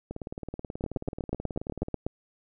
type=two click trains; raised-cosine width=2 ms; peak=-22 / -15 dBFS; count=34 / 11; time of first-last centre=0.11-1.884 / 0.84-2.065 s; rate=18.6 / 8.16 Hz; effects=none